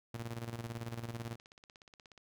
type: tone with tremolo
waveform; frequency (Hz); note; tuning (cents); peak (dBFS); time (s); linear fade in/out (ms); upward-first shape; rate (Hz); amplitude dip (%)
sawtooth; 116.54; A#2; 0; -34; 0.14-1.36; 5; square; 18; 65
type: click train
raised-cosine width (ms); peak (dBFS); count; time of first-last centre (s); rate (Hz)
0.2; -38; 22; 0.92-2.177; 16.7
effects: none